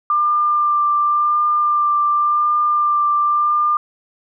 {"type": "tone with vibrato", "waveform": "sine", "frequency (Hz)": 1191, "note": "D6", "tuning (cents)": 24, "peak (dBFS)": -13, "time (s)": [0.1, 3.77], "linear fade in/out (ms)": 2, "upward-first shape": "sine", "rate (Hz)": 0.91, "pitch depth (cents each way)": 14, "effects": []}